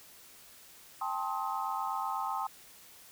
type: chord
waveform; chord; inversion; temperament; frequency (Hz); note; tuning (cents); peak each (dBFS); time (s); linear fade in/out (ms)
sine; A half-diminished seventh; third; just; 792 / 880 / 1056 / 1267.2; G5 / A5 / C6 / Eb6; +18 / 0 / +16 / +31; -37 / -37 / -37 / -38; 1.01-2.47; 5
effects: white hiss -55 dBFS RMS until 3.11 s